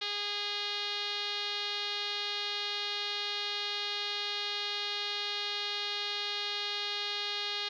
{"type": "tone with low-pass filter", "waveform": "5% pulse", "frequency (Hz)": 411, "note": "G#4", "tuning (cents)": -18, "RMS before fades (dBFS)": -35, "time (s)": [0.01, 7.69], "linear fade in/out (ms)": 10, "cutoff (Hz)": 3900, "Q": 3.7, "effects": []}